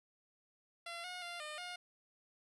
10% pulse tone with pitch steps, 683 / 722 / 696 / 606 / 714 Hz, F5 / F#5 / F5 / D#5 / F5, -39 / -43 / -6 / -46 / +38 cents, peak -35 dBFS, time 0.86-1.76 s, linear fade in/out 5 ms, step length 180 ms, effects resampled to 22050 Hz

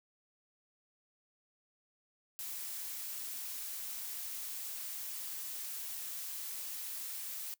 blue noise, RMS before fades -42 dBFS, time 2.39-7.54 s, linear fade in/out 0 ms, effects noise-tail reverb RT60 0.1 s tail -21 dB re dry

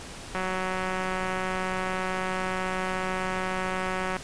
click train, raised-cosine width 0.5 ms, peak -15 dBFS, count 711, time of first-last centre 0.35-4.167 s, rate 186 Hz, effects pink hiss -41 dBFS RMS until 4.23 s + resampled to 22050 Hz

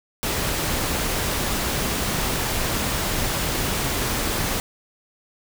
pink noise, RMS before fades -24 dBFS, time 0.23-4.6 s, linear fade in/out 0 ms, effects none

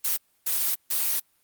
blue noise bursts at uneven times, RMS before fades -25 dBFS, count 3, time 0.04-0.17 / 0.46-0.75 / 0.9-1.2 s, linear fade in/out 10 ms, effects white hiss -67 dBFS RMS until 1.43 s + Opus 32 kbps

